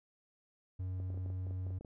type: tone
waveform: triangle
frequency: 92.5 Hz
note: F#2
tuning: in tune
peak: -34 dBFS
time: 0.79-1.79 s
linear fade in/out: 10 ms
type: clicks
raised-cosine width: 2 ms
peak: -37 dBFS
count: 12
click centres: 1.001 / 1.103 / 1.144 / 1.175 / 1.261 / 1.302 / 1.468 / 1.509 / 1.667 / 1.706 / 1.81 / 1.848 s
effects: none

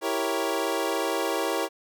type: chord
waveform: 25% pulse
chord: E diminished seventh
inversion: none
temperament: equal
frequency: 329.6 / 392 / 466.2 / 554.4 Hz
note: E4 / G4 / Bb4 / Db5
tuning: 0 / 0 / 0 / 0 cents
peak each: -27 dBFS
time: 0.01-1.69 s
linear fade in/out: 50 ms
effects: none

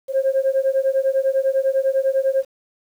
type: beating tone pair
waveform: sine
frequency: 530 / 540 Hz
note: C5 / C#5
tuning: +22 / -45 cents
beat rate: 10 Hz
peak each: -18 dBFS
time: 0.08-2.45 s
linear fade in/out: 50 ms
effects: tanh soft clip ceiling -11 dBFS + 8-bit

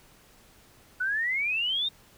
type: exponential sweep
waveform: sine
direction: up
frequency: 1462 to 3729 Hz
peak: -25 dBFS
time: 1-1.89 s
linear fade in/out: 10 ms
effects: pink hiss -57 dBFS RMS until 2.17 s

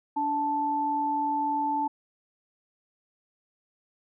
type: tone pair together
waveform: sine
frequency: 289.9 / 878.3 Hz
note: D4 / A5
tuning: -22 / -3 cents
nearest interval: octave + perfect fifth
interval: 1919 cents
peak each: -32 / -25 dBFS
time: 0.16-1.88 s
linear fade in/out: 10 ms
effects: none

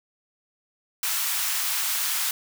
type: high-pass noise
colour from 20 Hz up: white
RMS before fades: -26 dBFS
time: 1.03-2.31 s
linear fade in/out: 2 ms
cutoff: 910 Hz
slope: 24 dB/octave
effects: none

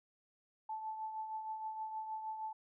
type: tone with tremolo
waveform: sine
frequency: 874 Hz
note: A5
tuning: 12 cents flat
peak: -37 dBFS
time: 0.69-2.53 s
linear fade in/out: 5 ms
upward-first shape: triangle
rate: 6.4 Hz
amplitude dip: 55%
effects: none

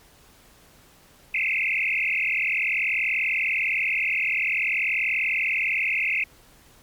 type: tone with frequency modulation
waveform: sine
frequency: 2370 Hz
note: D7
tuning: 15 cents sharp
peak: -21 dBFS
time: 1.34-6.24 s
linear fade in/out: 5 ms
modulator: 40.5 Hz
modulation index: 7.8
effects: pink hiss -54 dBFS RMS until 6.82 s + MP3 96 kbps

